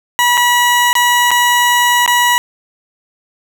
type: tone with dropouts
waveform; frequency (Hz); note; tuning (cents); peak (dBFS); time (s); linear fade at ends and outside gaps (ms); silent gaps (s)
20% pulse; 970; B5; -31; -4; 0.19-2.38; 0; 0.372-0.376 / 0.93-0.953 / 1.307-1.314 / 2.062-2.077
effects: none